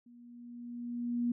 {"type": "tone with level ramp", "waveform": "sine", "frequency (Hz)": 239.8, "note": "A#3", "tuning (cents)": 49, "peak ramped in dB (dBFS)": [-54, -27], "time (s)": [0.06, 1.32], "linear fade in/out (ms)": 5, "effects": []}